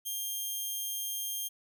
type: tone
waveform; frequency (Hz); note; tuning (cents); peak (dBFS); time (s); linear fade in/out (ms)
5% pulse; 3200; G7; +35; -25; 0.05-1.49; 20
effects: none